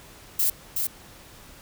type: noise with echo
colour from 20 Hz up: violet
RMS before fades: -22 dBFS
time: 0.39-0.5 s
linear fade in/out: 5 ms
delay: 370 ms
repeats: 1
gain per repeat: -4 dB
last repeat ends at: 0.87 s
effects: pink hiss -48 dBFS RMS until 1.61 s